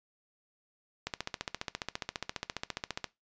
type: click train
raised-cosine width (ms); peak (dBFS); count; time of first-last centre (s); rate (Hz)
0.2; -16; 30; 1.07-3.043; 14.7
effects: noise-tail reverb RT60 0.2 s tail -19 dB re dry + resampled to 16000 Hz